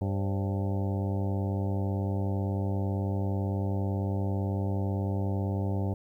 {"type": "harmonic tone with a mistuned harmonic", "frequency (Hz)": 98, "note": "G2", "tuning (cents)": 0, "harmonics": [1, 2, 3, 4, 5, 6, 7, 8, 9], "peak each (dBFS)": [-28, -34, -38, -40, -42, -44, -45, -46, -47], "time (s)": [0.01, 5.94], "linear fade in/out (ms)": 5, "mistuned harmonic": 5, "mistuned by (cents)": 95, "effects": ["11-bit"]}